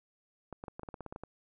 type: clicks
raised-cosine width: 1 ms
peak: -28 dBFS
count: 12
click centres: 0.527 / 0.639 / 0.682 / 0.795 / 0.833 / 0.888 / 0.942 / 1.007 / 1.063 / 1.125 / 1.161 / 1.236 s
effects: none